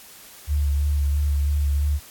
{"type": "tone with vibrato", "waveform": "sine", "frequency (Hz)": 72.2, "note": "D2", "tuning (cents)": -29, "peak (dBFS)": -18, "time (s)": [0.47, 2], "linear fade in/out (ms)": 50, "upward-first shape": "sine", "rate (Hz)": 3, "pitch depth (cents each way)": 27, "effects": ["white hiss -45 dBFS RMS until 2.1 s", "AAC 64 kbps"]}